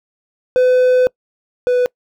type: tone pair in turn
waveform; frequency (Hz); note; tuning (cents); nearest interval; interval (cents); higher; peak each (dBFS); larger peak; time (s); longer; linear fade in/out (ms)
triangle; 505 / 495.8; B4 / B4; +39 / +7; unison; 32; first; -7 / -9; first; 0.56-1.07 / 1.67-1.86; first; 0
effects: noise-tail reverb RT60 0.1 s tail -25 dB re dry